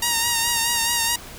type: tone with vibrato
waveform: 5% pulse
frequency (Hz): 934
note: A#5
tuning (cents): +3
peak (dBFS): -7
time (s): 0.02-1.16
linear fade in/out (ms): 5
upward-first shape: sine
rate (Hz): 4.7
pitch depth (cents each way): 37
effects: pink hiss -39 dBFS RMS until 1.38 s